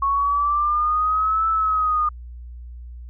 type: exponential two-way sweep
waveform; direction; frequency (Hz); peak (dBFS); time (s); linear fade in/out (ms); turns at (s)
sine; up then down; 1100 to 1318.5 to 1216; -17; 0.02-2.09; 5; 1.48
effects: added 60 Hz sine -34 dBFS peak until 3.09 s